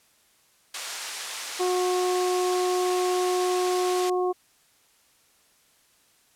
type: band-pass noise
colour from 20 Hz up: white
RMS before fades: -35 dBFS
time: 0.74-4.1 s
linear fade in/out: 5 ms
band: 690 to 7800 Hz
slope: 12 dB/octave
type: harmonic tone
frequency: 363.4 Hz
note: F#4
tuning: 31 cents flat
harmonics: 1 / 2 / 3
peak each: -23 / -29 / -33 dBFS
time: 1.59-4.33 s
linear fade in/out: 20 ms
effects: white hiss -62 dBFS RMS until 6.35 s + low-pass 12000 Hz 12 dB/octave